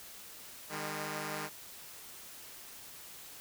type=tone pair together; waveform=5% pulse; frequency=153.2 / 202.2 Hz; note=D#3 / G#3; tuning=-27 / -46 cents; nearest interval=perfect fourth; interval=481 cents; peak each=-28 / -29 dBFS; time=0.69-1.5 s; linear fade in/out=50 ms; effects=white hiss -50 dBFS RMS until 3.4 s